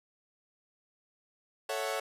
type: chord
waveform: sawtooth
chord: F# minor seventh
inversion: first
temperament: equal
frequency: 440 / 554.4 / 659.3 / 740 Hz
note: A4 / C#5 / E5 / F#5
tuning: 0 / 0 / 0 / 0 cents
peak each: -34 / -32 / -35 / -35 dBFS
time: 1.69-2 s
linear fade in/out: 5 ms
effects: resampled to 32000 Hz